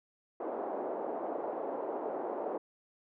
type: band-pass noise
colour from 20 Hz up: white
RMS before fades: -37 dBFS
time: 0.4-2.58 s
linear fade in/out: 5 ms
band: 310 to 760 Hz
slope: 24 dB/octave
effects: none